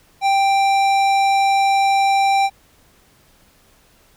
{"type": "tone with tanh clipping", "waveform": "sine", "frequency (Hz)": 786, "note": "G5", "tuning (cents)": 4, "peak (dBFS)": -15, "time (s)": [0.21, 2.5], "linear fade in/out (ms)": 50, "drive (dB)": 16, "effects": ["pink hiss -54 dBFS RMS until 4.16 s"]}